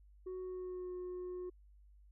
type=tone with pitch glide; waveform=sine; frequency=370 to 361.8 Hz; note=F#4 to F#4; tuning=0 to -39 cents; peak=-38 dBFS; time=0.26-1.5 s; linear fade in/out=10 ms; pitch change=-39 cents; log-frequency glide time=0.4-0.94 s; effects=tanh soft clip ceiling -40 dBFS + added 50 Hz sine -59 dBFS peak until 2.11 s

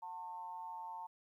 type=tone with amplitude modulation; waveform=sine; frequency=899 Hz; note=A5; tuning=37 cents sharp; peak=-40 dBFS; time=0.02-1.07 s; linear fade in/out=10 ms; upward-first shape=sine; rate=172 Hz; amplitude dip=70%; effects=13-bit

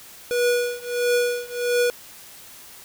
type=tone with tremolo; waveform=square; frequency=485.4 Hz; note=B4; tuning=30 cents flat; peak=-17 dBFS; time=0.31-1.9 s; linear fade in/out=0 ms; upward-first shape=triangle; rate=1.5 Hz; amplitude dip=95%; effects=white hiss -44 dBFS RMS until 2.84 s

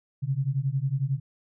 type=beating tone pair; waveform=sine; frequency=130.4 / 141.4 Hz; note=C3 / C#3; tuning=-5 / +35 cents; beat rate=11 Hz; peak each=-27 dBFS; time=0.22-1.2 s; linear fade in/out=20 ms; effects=none

